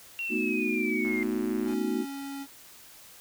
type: linear sweep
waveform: sine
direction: down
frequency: 2751 to 2093 Hz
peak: -30 dBFS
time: 0.19-1.23 s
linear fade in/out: 0 ms
type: chord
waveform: sine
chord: B dominant seventh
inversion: third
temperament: equal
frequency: 220 / 246.9 / 311.1 / 370 Hz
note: A3 / B3 / D#4 / F#4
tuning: 0 / 0 / 0 / 0 cents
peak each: -32 dBFS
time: 0.29-2.06 s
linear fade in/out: 50 ms
type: click train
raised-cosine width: 0.5 ms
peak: -29 dBFS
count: 75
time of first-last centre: 1.05-1.735 s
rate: 108 Hz
type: tone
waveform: square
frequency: 277.2 Hz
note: C#4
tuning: in tune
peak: -36 dBFS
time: 1.64-2.47 s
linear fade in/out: 50 ms
effects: white hiss -51 dBFS RMS until 3.2 s